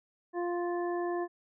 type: harmonic tone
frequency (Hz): 349.5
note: F4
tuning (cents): +1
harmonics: 1 / 2 / 3 / 5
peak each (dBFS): -31 / -37 / -41 / -45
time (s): 0.33-1.28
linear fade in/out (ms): 50
effects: none